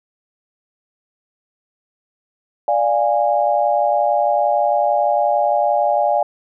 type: chord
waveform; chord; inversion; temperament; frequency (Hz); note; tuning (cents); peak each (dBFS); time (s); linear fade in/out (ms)
sine; D diminished; none; equal with one note detuned; 587.3 / 698.5 / 824.9; D5 / F5 / Ab5; 0 / 0 / -12; -18; 2.68-6.23; 2
effects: none